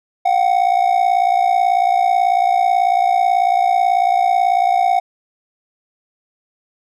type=ring-modulated tone; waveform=triangle; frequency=740 Hz; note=F#5; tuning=in tune; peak=-7 dBFS; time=0.25-5 s; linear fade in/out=10 ms; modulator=29.1 Hz; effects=none